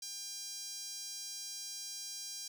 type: tone with high-pass filter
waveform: sawtooth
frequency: 800 Hz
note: G5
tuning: 35 cents sharp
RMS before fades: -44 dBFS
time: 0.02-2.48 s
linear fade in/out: 5 ms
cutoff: 5400 Hz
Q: 3.2
effects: none